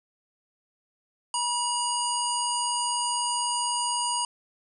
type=harmonic tone; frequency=964 Hz; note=B5; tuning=42 cents flat; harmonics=1 / 3 / 5 / 7 / 9 / 10; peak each=-28 / -33 / -34 / -36 / -31 / -39 dBFS; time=1.34-4.25 s; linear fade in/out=2 ms; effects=none